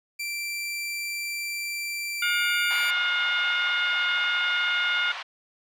sawtooth tone with pitch glide, 2349 to 2333 Hz, D7 to D7, 0 to -12 cents, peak -26 dBFS, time 0.19-2.91 s, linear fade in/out 10 ms, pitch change -12 cents, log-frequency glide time 2.11-2.43 s
harmonic tone, 715 Hz, F5, 41 cents sharp, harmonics 2 / 3 / 4 / 5, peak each -25 / -29 / -30 / -32 dBFS, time 2.22-5.12 s, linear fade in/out 5 ms
pink band-pass noise, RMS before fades -36 dBFS, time 2.7-5.23 s, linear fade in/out 10 ms, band 860 to 4000 Hz, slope 24 dB/octave
effects none

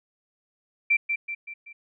sine tone with echo, 2349 Hz, D7, in tune, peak -17 dBFS, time 0.9-0.97 s, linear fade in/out 10 ms, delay 190 ms, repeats 4, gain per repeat -6 dB, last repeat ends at 1.73 s, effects none

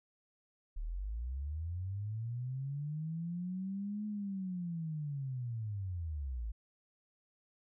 sine linear two-way sweep, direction up then down, 34.65 to 212.5 to 51.5 Hz, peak -36 dBFS, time 0.76-6.52 s, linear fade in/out 10 ms, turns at 4.06 s, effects none

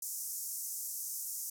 white band-pass noise, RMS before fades -40 dBFS, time 0.02-1.5 s, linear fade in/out 5 ms, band 5700 to 15000 Hz, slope 48 dB/octave, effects none

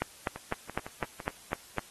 two click trains, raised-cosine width 0.5 ms, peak -14 / -24 dBFS, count 8 / 6, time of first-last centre 0.02-1.783 / 0.36-1.202 s, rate 3.97 / 5.94 Hz, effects white hiss -53 dBFS RMS until 1.9 s + AAC 32 kbps

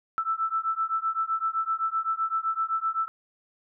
sine beating tone pair, 1318.5 / 1326.3 Hz, E6 / E6, 0 / +10 cents, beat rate 7.8 Hz, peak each -28 dBFS, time 0.18-3.08 s, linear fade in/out 0 ms, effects none

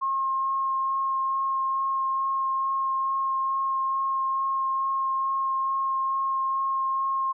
sine tone with vibrato, 1072 Hz, C6, 42 cents sharp, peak -23 dBFS, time 0.01-7.33 s, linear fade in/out 20 ms, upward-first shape sine, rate 2.3 Hz, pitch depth 9 cents each way, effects none

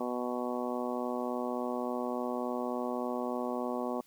harmonic tone, 123.47 Hz, B2, in tune, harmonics 2 / 3 / 4 / 5 / 6 / 7 / 8 / 9, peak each -36 / -39 / -39 / -39 / -42 / -43 / -46 / -43 dBFS, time 0-4.01 s, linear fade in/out 5 ms, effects white hiss -64 dBFS RMS until 4.06 s

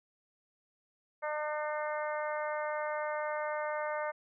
harmonic tone, 302 Hz, D4, 48 cents sharp, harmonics 2 / 3 / 4 / 5 / 6 / 7, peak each -35 / -39 / -41 / -43 / -45 / -46 dBFS, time 1.22-4.12 s, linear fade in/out 20 ms, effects none

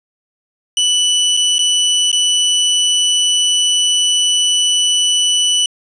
sawtooth tone with dropouts, 2972 Hz, F#7, 7 cents sharp, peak -8 dBFS, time 0.77-5.66 s, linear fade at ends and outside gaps 2 ms, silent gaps 1.368-1.372 / 1.583-1.591 / 2.116-2.128 s, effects resampled to 22050 Hz + 7-bit

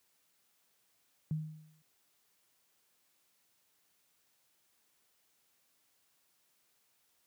sine tone with exponential decay, 155.56 Hz, D#3, in tune, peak -29 dBFS, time 1.31-1.82 s, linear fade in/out 0 ms, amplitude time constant 110 ms, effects white hiss -74 dBFS RMS until 7.26 s + high-pass 80 Hz 12 dB/octave

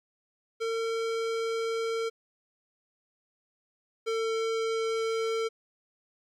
square tone pair in turn, 454 / 449.6 Hz, A#4 / A4, -46 / +37 cents, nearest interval unison, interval 17 cents, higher first, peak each -29 / -28 dBFS, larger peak second, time 0.6-2.1 / 4.06-5.49 s, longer first, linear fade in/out 20 ms, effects low-pass 6000 Hz 12 dB/octave + 11-bit

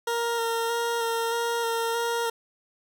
20% pulse tone with vibrato, 463.9 Hz, A#4, 8 cents flat, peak -20 dBFS, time 0.07-2.3 s, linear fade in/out 5 ms, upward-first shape square, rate 1.6 Hz, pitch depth 15 cents each way, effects none

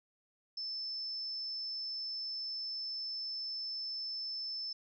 sine tone, 5274 Hz, E8, in tune, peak -37 dBFS, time 0.57-4.73 s, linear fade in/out 5 ms, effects none

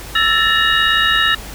sine tone cluster, 1323 / 1744 / 1822 / 2860 / 3792 Hz, E6 / A6 / A#6 / F7 / A#7, +6 / -16 / -40 / +41 / +29 cents, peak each -18 dBFS, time 0.15-1.35 s, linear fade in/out 5 ms, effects added 50 Hz sine -33 dBFS peak until 1.54 s + pink hiss -33 dBFS RMS until 1.54 s

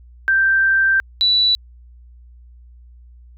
sine tone pair in turn, 1568 / 3951 Hz, G6 / B7, 0 / 0 cents, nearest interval octave + major third, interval 1600 cents, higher second, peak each -12 dBFS, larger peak neither, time 0.28-1 / 1.21-1.55 s, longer first, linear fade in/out 0 ms, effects added 60 Hz sine -41 dBFS peak until 3.37 s

